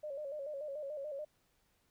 sine tone with vibrato, 578 Hz, D5, 28 cents flat, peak -39 dBFS, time 0.03-1.25 s, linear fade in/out 10 ms, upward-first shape square, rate 6.9 Hz, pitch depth 79 cents each way, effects pink hiss -75 dBFS RMS until 1.9 s

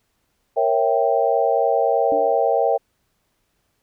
sine chord, A# diminished seventh, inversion none, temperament equal with one note detuned, 466.2 / 549.3 / 659.3 / 784 Hz, A#4 / C#5 / E5 / G5, 0 / -16 / 0 / 0 cents, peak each -21 dBFS, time 0.56-2.78 s, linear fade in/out 20 ms
sine tone with exponential decay, 293.7 Hz, D4, in tune, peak -24 dBFS, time 2.12-2.48 s, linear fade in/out 0 ms, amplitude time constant 77 ms
effects pink hiss -69 dBFS RMS until 3.82 s

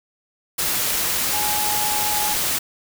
sine tone in noise, 840 Hz, G#5, 19 cents sharp, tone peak -25 dBFS, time 1.33-2.34 s, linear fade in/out 10 ms, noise white, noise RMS -22 dBFS, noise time 0.58-2.59 s, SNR -6 dB, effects none

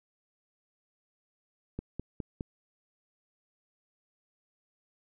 click train, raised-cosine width 3 ms, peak -22 dBFS, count 4, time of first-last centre 1.79-2.409 s, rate 4.85 Hz, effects none

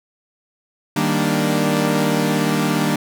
sawtooth chord, Eb major seventh, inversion none, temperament equal, 155.56 / 196 / 233.1 / 293.7 Hz, Eb3 / G3 / Bb3 / D4, 0 / 0 / 0 / 0 cents, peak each -18 dBFS, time 0.96-2.96 s, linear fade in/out 5 ms, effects none

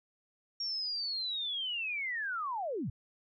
sine linear sweep, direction down, 5588 to 87.31 Hz, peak -33 dBFS, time 0.6-2.9 s, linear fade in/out 5 ms, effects none

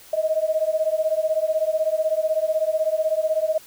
sine beating tone pair, 622.3 / 638.3 Hz, D#5 / D#5, 0 / +44 cents, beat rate 16 Hz, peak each -22 dBFS, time 0.13-3.58 s, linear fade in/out 5 ms, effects white hiss -47 dBFS RMS until 3.66 s

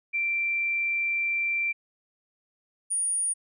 sine tone pair in turn, 2353 / 9538 Hz, D7 / D9, +3 / +26 cents, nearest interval 2 octaves, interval 2423 cents, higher second, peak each -24 / -24 dBFS, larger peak neither, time 0.13-1.73 / 2.9-3.34 s, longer first, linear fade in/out 20 ms, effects none

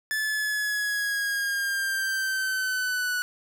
45% pulse linear sweep, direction down, 1741 to 1473 Hz, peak -25 dBFS, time 0.11-3.22 s, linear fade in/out 0 ms, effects none

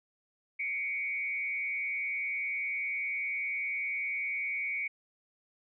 sine tone with frequency modulation, 2245 Hz, C#7, 21 cents sharp, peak -31 dBFS, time 0.59-4.88 s, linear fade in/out 10 ms, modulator 130 Hz, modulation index 0.77, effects none

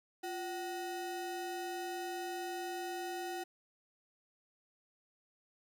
square ring-modulated tone, 554.4 Hz, C#5, in tune, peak -36 dBFS, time 0.23-3.44 s, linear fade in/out 10 ms, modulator 204 Hz, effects none

